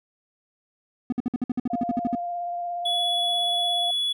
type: tone bursts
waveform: triangle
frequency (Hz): 246.9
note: B3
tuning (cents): 0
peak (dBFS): -19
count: 14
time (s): 1.1-2.151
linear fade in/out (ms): 2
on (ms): 24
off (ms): 55
type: tone with vibrato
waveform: sine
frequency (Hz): 698.5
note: F5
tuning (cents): 0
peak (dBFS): -27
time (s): 1.7-3.91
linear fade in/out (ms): 5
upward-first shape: sine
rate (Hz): 17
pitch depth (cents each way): 16
type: tone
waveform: triangle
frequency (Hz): 3400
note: G#7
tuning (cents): +40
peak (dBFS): -21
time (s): 2.85-4.13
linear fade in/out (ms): 10
effects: none